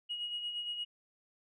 sine tone with tremolo, 2893 Hz, F#7, 40 cents flat, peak -33 dBFS, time 0.09-0.85 s, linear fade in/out 20 ms, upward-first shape sine, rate 8.6 Hz, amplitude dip 50%, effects tanh soft clip ceiling -30 dBFS

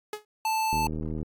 sawtooth tone with exponential decay, 422.4 Hz, G#4, 29 cents sharp, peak -25 dBFS, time 0.13-0.25 s, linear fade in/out 2 ms, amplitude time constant 26 ms
square tone, 880 Hz, A5, in tune, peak -25 dBFS, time 0.45-0.87 s, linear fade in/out 2 ms
click train, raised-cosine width 3 ms, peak -21 dBFS, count 40, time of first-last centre 0.73-1.229 s, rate 78.2 Hz
effects AAC 64 kbps

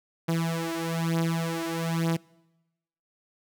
sawtooth beating tone pair, 164.81 / 165.91 Hz, E3 / E3, 0 / +11 cents, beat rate 1.1 Hz, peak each -25 dBFS, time 0.28-2.17 s, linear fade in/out 10 ms, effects noise-tail reverb RT60 1.0 s tail -24 dB re dry

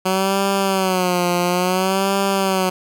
10% pulse tone with vibrato, 186.1 Hz, F#3, 10 cents sharp, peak -8 dBFS, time 0.05-2.7 s, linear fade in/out 10 ms, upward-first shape sine, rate 0.58 Hz, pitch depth 96 cents each way, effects none

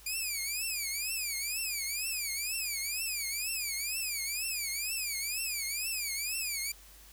10% pulse tone with vibrato, 2400 Hz, D7, 37 cents sharp, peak -24 dBFS, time 0.06-6.72 s, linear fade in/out 5 ms, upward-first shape triangle, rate 2.1 Hz, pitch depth 220 cents each way, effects added 50 Hz sine -56 dBFS peak until 7.12 s + white hiss -56 dBFS RMS until 7.12 s

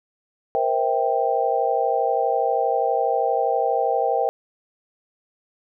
sine chord, C dominant seventh, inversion third, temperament just, 470.9 / 523.3 / 654.1 / 784.9 Hz, Bb4 / C5 / E5 / G5, +18 / 0 / -14 / +2 cents, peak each -24 / -25 / -25 / -22 dBFS, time 0.55-4.29 s, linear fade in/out 0 ms, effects none

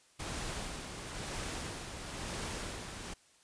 pink noise with tremolo, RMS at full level -39 dBFS, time 0.19-3.14 s, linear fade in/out 10 ms, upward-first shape sine, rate 1 Hz, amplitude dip 45%, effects white hiss -65 dBFS RMS until 3.43 s + resampled to 22050 Hz

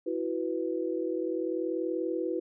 sine chord, E suspended second, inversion none, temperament equal, 329.6 / 370 / 493.9 Hz, E4 / F#4 / B4, 0 / 0 / 0 cents, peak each -32 / -33 / -34 dBFS, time 0.06-2.4 s, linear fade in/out 10 ms, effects none

